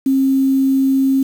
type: tone with quantisation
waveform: sine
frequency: 268.5 Hz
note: C4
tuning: 45 cents sharp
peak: -11 dBFS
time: 0.06-1.23 s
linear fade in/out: 5 ms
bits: 6
effects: none